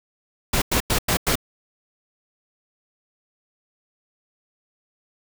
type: noise bursts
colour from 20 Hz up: pink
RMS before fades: -20 dBFS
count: 5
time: 0.53-1.355 s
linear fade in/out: 5 ms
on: 89 ms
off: 95 ms
effects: none